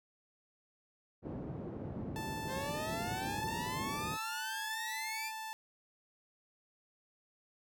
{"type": "band-pass noise", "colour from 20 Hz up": "pink", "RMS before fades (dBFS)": -42, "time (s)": [1.22, 4.18], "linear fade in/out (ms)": 50, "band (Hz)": [100, 430], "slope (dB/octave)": 12}
{"type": "tone", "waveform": "sawtooth", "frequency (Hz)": 880, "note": "A5", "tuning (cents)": 0, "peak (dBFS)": -37, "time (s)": [2.16, 5.53], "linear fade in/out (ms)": 0}
{"type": "exponential sweep", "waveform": "sawtooth", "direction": "up", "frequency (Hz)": [512, 2437], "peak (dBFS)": -36, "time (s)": [2.47, 5.32], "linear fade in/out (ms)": 50}
{"effects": []}